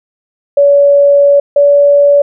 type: tone pair in turn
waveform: sine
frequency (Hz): 568 / 572.3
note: C#5 / D5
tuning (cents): +42 / -45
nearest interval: unison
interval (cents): 13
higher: second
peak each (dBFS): -3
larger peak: neither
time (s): 0.57-1.4 / 1.56-2.22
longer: first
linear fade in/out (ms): 5
effects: none